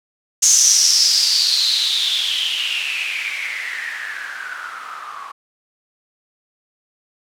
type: noise with low-pass filter sweep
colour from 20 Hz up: violet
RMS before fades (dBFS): -19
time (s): 0.42-5.32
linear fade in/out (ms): 10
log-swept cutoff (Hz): 6500 to 1100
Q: 8.2
effects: none